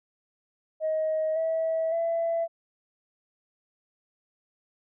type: tone with pitch steps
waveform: sine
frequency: 629 / 648.2 / 667.9 Hz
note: D#5 / E5 / E5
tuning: +19 / -29 / +23 cents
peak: -23 dBFS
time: 0.8-2.48 s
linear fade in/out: 50 ms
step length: 560 ms
effects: tanh soft clip ceiling -20 dBFS